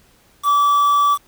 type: tone with quantisation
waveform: triangle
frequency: 1154 Hz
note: D6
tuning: 31 cents flat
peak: -10 dBFS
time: 0.43-1.18 s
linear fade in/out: 50 ms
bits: 5
effects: pink hiss -54 dBFS RMS until 1.27 s